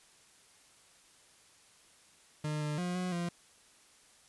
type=tone with pitch steps; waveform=40% pulse; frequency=151.4 / 149.8 / 178.3 / 181.8 / 173.1 Hz; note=D#3 / D3 / F3 / F#3 / F3; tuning=-47 / +35 / +36 / -30 / -15 cents; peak=-32 dBFS; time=2.44-3.29 s; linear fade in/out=5 ms; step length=170 ms; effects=white hiss -62 dBFS RMS until 4.28 s + resampled to 24000 Hz